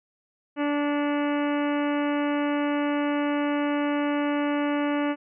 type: harmonic tone with a mistuned harmonic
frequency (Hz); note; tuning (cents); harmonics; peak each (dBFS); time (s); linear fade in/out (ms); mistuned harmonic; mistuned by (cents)
290.9; D4; -16; 1 / 2 / 3 / 4 / 5 / 6 / 7 / 8 / 9 / 10; -24 / -30 / -34 / -36 / -38 / -40 / -41 / -42 / -43 / -44; 0.56-5.16; 50; 8; -36
effects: none